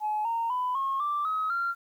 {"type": "tone with pitch steps", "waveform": "sine", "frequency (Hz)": [850, 921.6, 999.2, 1083.4, 1174.6, 1273.6, 1380.8], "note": ["G#5", "A#5", "B5", "C#6", "D6", "D#6", "F6"], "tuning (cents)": [40, -20, 20, -40, 0, 40, -20], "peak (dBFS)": -25, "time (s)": [0, 1.75], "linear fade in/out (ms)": 50, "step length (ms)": 250, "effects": ["tanh soft clip ceiling -21 dBFS", "10-bit"]}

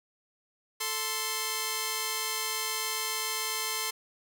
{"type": "tone pair together", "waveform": "5% pulse", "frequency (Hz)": [440, 1046.5], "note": ["A4", "C6"], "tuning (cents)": [0, 0], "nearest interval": "octave + minor third", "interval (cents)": 1500, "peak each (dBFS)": [-24, -19], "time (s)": [0.8, 3.91], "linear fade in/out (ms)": 10, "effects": []}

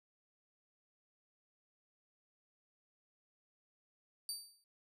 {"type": "tone with exponential decay", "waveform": "25% pulse", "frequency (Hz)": 4631, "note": "D8", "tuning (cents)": -25, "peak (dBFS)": -32, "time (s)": [4.29, 4.64], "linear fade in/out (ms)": 1, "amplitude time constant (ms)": 76, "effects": []}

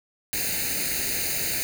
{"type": "noise with comb filter", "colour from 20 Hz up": "white", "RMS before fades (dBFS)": -27, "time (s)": [0.33, 1.63], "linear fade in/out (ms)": 0, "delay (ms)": 0.45, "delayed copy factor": 0.85, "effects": []}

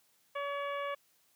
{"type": "harmonic tone", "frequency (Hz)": 567, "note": "C#5", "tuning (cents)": 39, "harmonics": [1, 2, 3, 4, 5, 6], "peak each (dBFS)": [-37, -38, -45, -45, -51, -54], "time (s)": [0.35, 0.95], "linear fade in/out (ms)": 10, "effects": ["white hiss -70 dBFS RMS until 1.35 s", "high-pass 80 Hz 12 dB/octave"]}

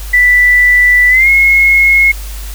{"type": "tone with pitch glide", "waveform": "sine", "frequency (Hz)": [1975.5, 2167], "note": ["B6", "C#7"], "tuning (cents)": [0, -40], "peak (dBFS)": -4, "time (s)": [0.13, 2.12], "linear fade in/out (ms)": 10, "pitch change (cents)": 160, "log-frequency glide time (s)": [1.09, 1.29], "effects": ["added 50 Hz sine -21 dBFS peak until 2.54 s", "white hiss -31 dBFS RMS until 2.54 s"]}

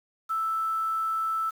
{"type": "tone with quantisation", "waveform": "sine", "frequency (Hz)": 1318.5, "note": "E6", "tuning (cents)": 0, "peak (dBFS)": -25, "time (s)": [0.29, 1.51], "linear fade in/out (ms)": 20, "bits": 8, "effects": []}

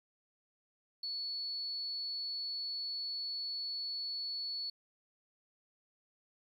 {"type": "tone", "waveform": "triangle", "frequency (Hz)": 4420, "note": "C#8", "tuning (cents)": -6, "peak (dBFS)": -33, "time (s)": [1.03, 4.7], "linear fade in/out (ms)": 5, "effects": ["tanh soft clip ceiling -35 dBFS"]}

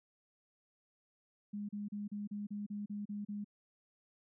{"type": "tone bursts", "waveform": "sine", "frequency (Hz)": 205.9, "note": "G#3", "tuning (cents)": -15, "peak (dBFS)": -38, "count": 10, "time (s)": [1.53, 3.445], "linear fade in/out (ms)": 10, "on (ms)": 160, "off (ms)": 35, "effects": []}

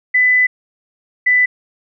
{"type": "tone pair in turn", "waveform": "sine", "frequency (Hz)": [2000, 1992], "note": ["B6", "B6"], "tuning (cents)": [21, 14], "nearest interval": "unison", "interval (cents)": 7, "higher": "first", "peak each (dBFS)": -9, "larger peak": "neither", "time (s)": [[0.14, 0.47], [1.26, 1.46]], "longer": "first", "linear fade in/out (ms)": 10, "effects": []}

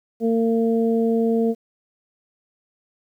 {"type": "harmonic tone", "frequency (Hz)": 227.8, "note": "A#3", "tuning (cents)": -40, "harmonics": [1, 2, 3], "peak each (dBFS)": [-19, -20, -31], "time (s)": [0.2, 1.55], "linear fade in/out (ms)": 50, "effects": ["9-bit"]}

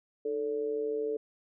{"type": "tone with amplitude modulation", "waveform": "sine", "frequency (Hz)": 440, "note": "A4", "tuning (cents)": 0, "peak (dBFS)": -26, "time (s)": [0.25, 1.17], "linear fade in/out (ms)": 5, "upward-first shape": "sine", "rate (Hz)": 133, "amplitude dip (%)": 70, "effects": []}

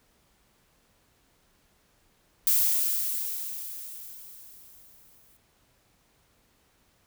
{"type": "noise with exponential decay", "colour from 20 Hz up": "violet", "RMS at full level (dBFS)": -21, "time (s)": [2.47, 5.37], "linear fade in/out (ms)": 1, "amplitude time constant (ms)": 630, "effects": ["pink hiss -66 dBFS RMS until 7.06 s"]}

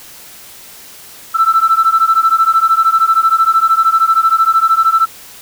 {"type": "beating tone pair", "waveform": "sine", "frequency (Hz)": [1321, 1334], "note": ["E6", "E6"], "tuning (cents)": [3, 20], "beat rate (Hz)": 13, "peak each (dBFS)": -10, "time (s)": [1.34, 5.06], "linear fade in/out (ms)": 20, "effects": ["tanh soft clip ceiling -2 dBFS", "white hiss -36 dBFS RMS until 5.41 s"]}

